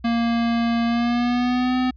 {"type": "tone with pitch glide", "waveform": "square", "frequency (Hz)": [233.1, 254.2], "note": ["A#3", "C4"], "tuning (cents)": [0, -50], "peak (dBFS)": -19, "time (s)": [0.04, 1.91], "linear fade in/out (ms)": 10, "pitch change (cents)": 150, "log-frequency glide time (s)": [0.86, 1.77], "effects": ["added 63 Hz sine -42 dBFS peak until 1.96 s", "resampled to 11025 Hz"]}